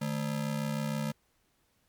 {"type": "ring-modulated tone", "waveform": "square", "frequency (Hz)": 185, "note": "F#3", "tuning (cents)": 0, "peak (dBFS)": -28, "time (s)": [0.01, 1.12], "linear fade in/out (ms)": 10, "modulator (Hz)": 33.2, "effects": ["pink hiss -72 dBFS RMS until 1.88 s", "MP3 96 kbps"]}